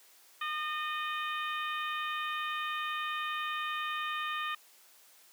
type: harmonic tone with a mistuned harmonic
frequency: 610 Hz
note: D#5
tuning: 34 cents flat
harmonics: 2 / 3 / 4 / 5 / 6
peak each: -35 / -39 / -41 / -43 / -45 dBFS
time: 0.41-4.55 s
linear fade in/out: 5 ms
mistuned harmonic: 4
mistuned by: +26 cents
effects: white hiss -60 dBFS RMS until 5.32 s + high-pass 400 Hz 12 dB/octave